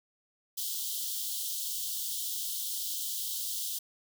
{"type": "high-pass noise", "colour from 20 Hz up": "white", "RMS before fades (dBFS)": -35, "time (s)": [0.57, 3.79], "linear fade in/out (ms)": 10, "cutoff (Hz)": 3000, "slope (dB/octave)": 96, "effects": []}